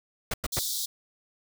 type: noise bursts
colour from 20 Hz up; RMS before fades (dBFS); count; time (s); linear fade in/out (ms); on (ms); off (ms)
pink; -29; 3; 0.31-0.593; 5; 29; 98
type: high-pass noise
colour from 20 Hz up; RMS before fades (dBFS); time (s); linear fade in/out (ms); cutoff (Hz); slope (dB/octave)
pink; -31; 0.52-0.86; 10; 3500; 96
effects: none